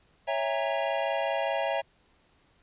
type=chord; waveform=square; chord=A# half-diminished seventh; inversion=first; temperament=equal with one note detuned; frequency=554.4 / 659.3 / 809.8 / 932.3 Hz; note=C#5 / E5 / G#5 / A#5; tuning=0 / 0 / -44 / 0 cents; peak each=-32 / -31 / -34 / -36 dBFS; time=0.27-1.82 s; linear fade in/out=20 ms; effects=pink hiss -65 dBFS RMS until 2.62 s + resampled to 8000 Hz